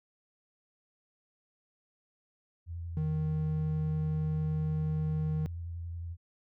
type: tone with vibrato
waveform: sine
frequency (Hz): 84.9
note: F2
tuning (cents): -48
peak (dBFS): -36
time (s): 2.66-6.17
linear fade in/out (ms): 50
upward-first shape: square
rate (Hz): 11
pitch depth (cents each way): 19
type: tone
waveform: triangle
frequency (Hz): 155.56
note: D#3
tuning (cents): 0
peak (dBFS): -27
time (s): 2.97-5.46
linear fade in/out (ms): 0
effects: none